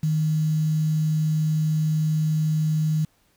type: tone with quantisation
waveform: sine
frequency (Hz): 155.56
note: D#3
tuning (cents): 0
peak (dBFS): -19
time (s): 0.03-3.05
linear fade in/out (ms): 5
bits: 7
effects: pink hiss -64 dBFS RMS until 3.36 s